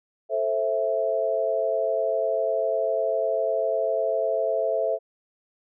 sine chord, A minor, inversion none, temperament just, 440 / 528 / 660 Hz, A4 / C5 / E5, 0 / +16 / +2 cents, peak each -28 / -27 / -24 dBFS, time 0.29-4.99 s, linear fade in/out 50 ms, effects none

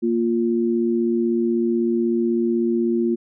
sine tone pair together, 233.1 / 349.2 Hz, A#3 / F4, 0 / 0 cents, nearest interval perfect fifth, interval 700 cents, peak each -20 dBFS, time 0.02-3.16 s, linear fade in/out 20 ms, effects none

